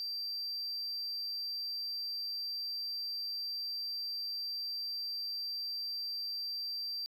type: tone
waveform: sine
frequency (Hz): 4699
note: D8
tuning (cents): 0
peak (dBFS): -33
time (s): 0-7.06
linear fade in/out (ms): 0
effects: tanh soft clip ceiling -35 dBFS